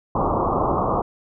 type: low-pass noise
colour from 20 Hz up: white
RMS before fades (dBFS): -21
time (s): 0.15-1.02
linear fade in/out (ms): 5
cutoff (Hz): 1200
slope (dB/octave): 96
effects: none